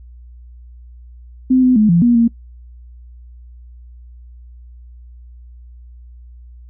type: tone with pitch steps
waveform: sine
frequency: 257.6 / 253.4 / 213.8 / 170.7 / 239.3 / 232.2 Hz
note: C4 / B3 / A3 / F3 / A#3 / A#3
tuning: -27 / +45 / -49 / -39 / +46 / -7 cents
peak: -8 dBFS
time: 1.5-2.28 s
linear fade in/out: 10 ms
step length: 130 ms
effects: noise-tail reverb RT60 0.1 s tail -21 dB re dry + added 60 Hz sine -36 dBFS peak until 6.69 s